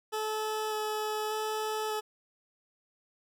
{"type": "tone with vibrato", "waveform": "20% pulse", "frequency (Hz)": 430.5, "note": "A4", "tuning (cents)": -38, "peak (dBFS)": -26, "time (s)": [0.12, 2.01], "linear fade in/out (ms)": 20, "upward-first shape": "square", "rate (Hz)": 0.84, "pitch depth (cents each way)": 8, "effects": []}